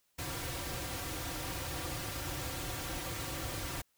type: noise with comb filter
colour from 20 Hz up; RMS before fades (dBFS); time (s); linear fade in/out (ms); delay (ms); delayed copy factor
pink; -39; 0.18-3.82; 10; 4.7; -0.9
effects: white hiss -75 dBFS RMS until 3.97 s